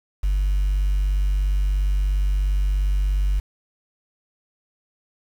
sine tone, 48.52 Hz, G1, 17 cents flat, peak -16 dBFS, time 0.23-3.4 s, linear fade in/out 10 ms, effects tanh soft clip ceiling -14 dBFS + 7-bit

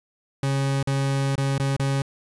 40% pulse tone with dropouts, 137.2 Hz, C#3, 17 cents flat, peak -20 dBFS, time 0.43-2.02 s, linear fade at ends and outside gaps 2 ms, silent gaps 0.828-0.873 / 1.356-1.379 / 1.581-1.598 / 1.765-1.796 s, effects resampled to 24000 Hz + 9-bit

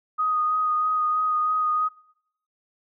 sine tone with vibrato, 1244.5 Hz, D#6, in tune, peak -20 dBFS, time 0.18-1.89 s, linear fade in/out 20 ms, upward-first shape sine, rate 3.1 Hz, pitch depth 15 cents each way, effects noise-tail reverb RT60 0.8 s tail -25 dB re dry

